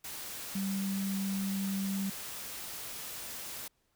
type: tone in noise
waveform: sine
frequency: 195 Hz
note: G3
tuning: 9 cents flat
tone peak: -31 dBFS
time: 0.55-2.1 s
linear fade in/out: 5 ms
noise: white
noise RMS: -42 dBFS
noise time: 0.04-3.68 s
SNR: +8 dB
effects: pink hiss -75 dBFS RMS until 3.95 s